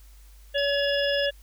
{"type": "harmonic tone", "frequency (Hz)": 566, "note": "C#5", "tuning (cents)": 36, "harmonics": [1, 3, 5, 6], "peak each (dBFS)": [-24, -29, -31, -32], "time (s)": [0.54, 1.31], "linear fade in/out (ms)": 20}
{"type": "tone with tremolo", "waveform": "triangle", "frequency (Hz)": 5100, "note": "D#8", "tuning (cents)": 42, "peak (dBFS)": -29, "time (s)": [0.58, 1.26], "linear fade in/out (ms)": 0, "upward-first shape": "triangle", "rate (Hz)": 20, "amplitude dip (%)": 80}
{"effects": ["added 50 Hz sine -47 dBFS peak until 1.42 s", "white hiss -59 dBFS RMS until 1.42 s"]}